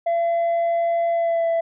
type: tone with pitch glide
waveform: sine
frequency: 678 to 666.4 Hz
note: E5 to E5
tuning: +49 to +19 cents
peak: -15 dBFS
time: 0.06-1.61 s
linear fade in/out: 10 ms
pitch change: -30 cents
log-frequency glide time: 1.1-1.47 s
effects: tanh soft clip ceiling -17 dBFS